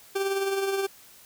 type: tone with tremolo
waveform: 40% pulse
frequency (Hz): 391.3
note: G4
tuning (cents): -3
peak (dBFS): -22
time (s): 0.15-0.87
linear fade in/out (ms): 10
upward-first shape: triangle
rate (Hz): 19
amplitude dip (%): 50
effects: white hiss -52 dBFS RMS until 1.25 s